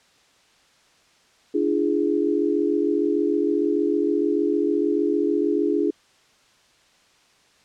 sine chord, D diminished, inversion none, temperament equal with one note detuned, 293.7 / 340.3 / 415.3 Hz, D4 / F4 / Ab4, 0 / -45 / 0 cents, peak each -23 dBFS, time 1.54-5.91 s, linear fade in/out 10 ms, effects white hiss -58 dBFS RMS until 7.64 s + low-pass 6000 Hz 12 dB/octave

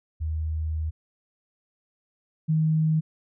sine tone pair in turn, 78.7 / 157.4 Hz, D#2 / D#3, +20 / +20 cents, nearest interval octave, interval 1200 cents, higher second, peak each -25 / -19 dBFS, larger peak second, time 0.2-0.91 / 2.48-3.01 s, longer first, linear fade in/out 20 ms, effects none

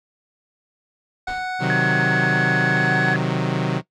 25% pulse tone with pitch glide, 740 to 746.4 Hz, F#5 to F#5, 0 to +15 cents, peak -20 dBFS, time 1.27-3.14 s, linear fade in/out 5 ms, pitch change +15 cents, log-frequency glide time 2.71-3.01 s
pink noise with exponential decay, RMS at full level -32 dBFS, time 1.28-1.62 s, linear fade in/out 0 ms, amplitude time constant 72 ms
sawtooth chord, C diminished, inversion none, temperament equal, 130.81 / 155.56 / 185 Hz, C3 / Eb3 / Gb3, 0 / 0 / 0 cents, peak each -20 dBFS, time 1.59-3.82 s, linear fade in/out 50 ms
sine tone, 1688 Hz, G#6, 28 cents sharp, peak -18 dBFS, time 1.7-3.16 s, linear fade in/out 0 ms
effects noise-tail reverb RT60 0.1 s tail -17 dB re dry + low-pass 4000 Hz 12 dB/octave

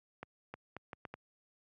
accelerating click train, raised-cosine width 0.5 ms, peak -28 dBFS, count 6, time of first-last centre 0.23-1.14 s, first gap 310 ms, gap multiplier 0.73, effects high-pass 80 Hz 12 dB/octave

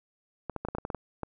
clicks, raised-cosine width 1 ms, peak -19 dBFS, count 10, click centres 0.497 / 0.563 / 0.65 / 0.686 / 0.75 / 0.784 / 0.851 / 0.902 / 0.947 / 1.233 s, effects none

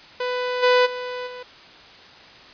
sawtooth tone with level steps, 497.9 Hz, B4, 14 cents sharp, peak -19 / -10 / -24 / -30 dBFS, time 0.2-1.43 s, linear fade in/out 5 ms, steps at 0.62 / 0.85 / 1.26 s, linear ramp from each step 20 ms, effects white hiss -45 dBFS RMS until 2.53 s + resampled to 11025 Hz

